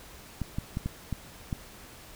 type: clicks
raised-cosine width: 5 ms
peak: -18 dBFS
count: 6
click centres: 0.417 / 0.585 / 0.771 / 0.86 / 1.127 / 1.528 s
effects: pink hiss -49 dBFS RMS until 2.15 s